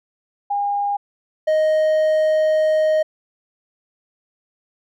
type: tone pair in turn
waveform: sine / triangle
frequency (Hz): 811 / 623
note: G#5 / D#5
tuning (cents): -41 / +2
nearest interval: perfect fourth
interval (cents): 457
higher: first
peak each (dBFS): -18 / -12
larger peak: second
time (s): 0.5-0.97 / 1.47-3.03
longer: second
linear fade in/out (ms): 10
effects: none